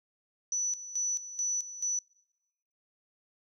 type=tone with tremolo; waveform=sine; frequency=5950 Hz; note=F#8; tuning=9 cents sharp; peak=-28 dBFS; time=0.52-1.99 s; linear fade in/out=2 ms; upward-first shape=square; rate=2.3 Hz; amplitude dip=75%; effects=noise-tail reverb RT60 1.0 s tail -25 dB re dry